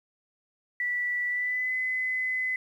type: tone with pitch glide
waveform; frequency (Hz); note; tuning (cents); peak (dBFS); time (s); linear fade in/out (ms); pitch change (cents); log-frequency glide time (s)
sine; 1961 to 2025; B6 to B6; -13 to +43; -26; 0.8-2.56; 2; +56; 1.28-1.74
effects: 10-bit